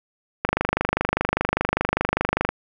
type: click train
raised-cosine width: 0.5 ms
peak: -4 dBFS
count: 52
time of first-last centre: 0.45-2.49 s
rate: 25 Hz
effects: none